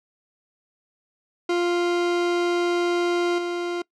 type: tone with level steps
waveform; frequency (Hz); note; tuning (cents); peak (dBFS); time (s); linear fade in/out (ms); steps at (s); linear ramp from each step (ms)
40% pulse; 349.2; F4; 0; -19 / -24; 1.49-3.82; 5; 3.38; 5
effects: noise-tail reverb RT60 0.1 s tail -23 dB re dry + low-pass 5000 Hz 12 dB/octave